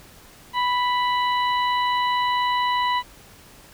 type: harmonic tone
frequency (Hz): 987.8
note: B5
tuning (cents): 0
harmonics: 1 / 2 / 3 / 4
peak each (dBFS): -20 / -28 / -31 / -33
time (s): 0.53-3.03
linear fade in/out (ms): 50
effects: pink hiss -48 dBFS RMS until 3.73 s